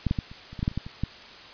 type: clicks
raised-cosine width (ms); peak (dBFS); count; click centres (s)
5; -11 / -11 / -14 / -30 / -29 / -23 / -14 / -11 / -30 / -15 / -25 / -13; 12; 0.067 / 0.111 / 0.188 / 0.315 / 0.53 / 0.592 / 0.629 / 0.679 / 0.715 / 0.776 / 0.865 / 1.036
effects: white hiss -45 dBFS RMS until 1.53 s + resampled to 11025 Hz